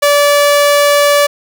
sawtooth tone, 578 Hz, D5, 28 cents flat, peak -3 dBFS, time 0.02-1.27 s, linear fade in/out 10 ms, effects none

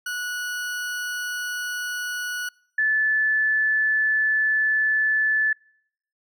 40% pulse / sine tone pair in turn, 1468 / 1739.7 Hz, F#6 / A6, -14 / -20 cents, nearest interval minor third, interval 294 cents, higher second, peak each -26 / -18 dBFS, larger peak second, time 0.06-2.49 / 2.78-5.53 s, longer second, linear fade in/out 5 ms, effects noise-tail reverb RT60 0.7 s tail -26 dB re dry

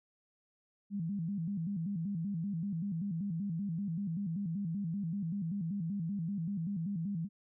sine tone with vibrato, 181.9 Hz, F#3, 29 cents flat, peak -33 dBFS, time 0.9-7.29 s, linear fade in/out 50 ms, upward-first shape square, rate 5.2 Hz, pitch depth 180 cents each way, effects none

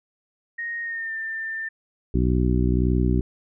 sine tone with pitch glide, 1864.7 to 1790.8 Hz, A#6 to A6, 0 to +30 cents, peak -27 dBFS, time 0.58-1.69 s, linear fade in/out 10 ms, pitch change -70 cents, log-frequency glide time 0.82-1.16 s
harmonic tone, 61.74 Hz, B1, in tune, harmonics 1 / 2 / 3 / 4 / 5 / 6, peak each -21 / -24 / -26 / -27 / -28 / -29 dBFS, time 2.14-3.21 s, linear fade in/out 5 ms
effects none

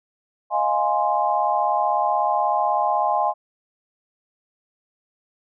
sine chord, F minor seventh, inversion third, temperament equal, 622.3 / 698.5 / 830.6 / 1046.5 Hz, Eb5 / F5 / Ab5 / C6, 0 / 0 / 0 / 0 cents, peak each -26 / -24 / -21 / -24 dBFS, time 0.5-3.34 s, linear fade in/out 50 ms, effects none

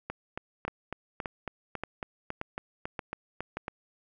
two click trains, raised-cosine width 0.5 ms, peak -19 / -18 dBFS, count 14 / 6, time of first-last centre 0.1-3.681 / 0.68-3.57 s, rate 3.63 / 1.73 Hz, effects none

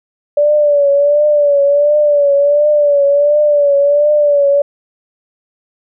sine tone with vibrato, 580 Hz, D5, 22 cents flat, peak -7 dBFS, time 0.37-4.62 s, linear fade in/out 5 ms, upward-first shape triangle, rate 1.4 Hz, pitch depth 63 cents each way, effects none

